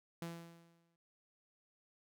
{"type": "tone with exponential decay", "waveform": "sawtooth", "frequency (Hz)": 168.4, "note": "E3", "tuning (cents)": 37, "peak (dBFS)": -36, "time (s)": [0.22, 0.96], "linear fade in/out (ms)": 2, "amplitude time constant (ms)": 160, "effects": []}